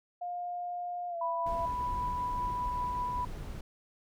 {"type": "tone with pitch glide", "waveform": "sine", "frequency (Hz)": [708, 675.6], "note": ["F5", "E5"], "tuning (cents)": [23, 42], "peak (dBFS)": -34, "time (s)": [0.21, 1.66], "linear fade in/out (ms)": 10, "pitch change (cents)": -81, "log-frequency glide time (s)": [1.09, 1.17]}
{"type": "tone with tremolo", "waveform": "sine", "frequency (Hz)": 987.8, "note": "B5", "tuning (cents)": 0, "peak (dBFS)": -30, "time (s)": [1.21, 3.25], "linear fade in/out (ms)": 5, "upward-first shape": "triangle", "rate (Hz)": 5.1, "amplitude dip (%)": 25}
{"type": "noise", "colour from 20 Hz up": "brown", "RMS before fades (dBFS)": -40, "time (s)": [1.46, 3.61], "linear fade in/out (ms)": 5}
{"effects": []}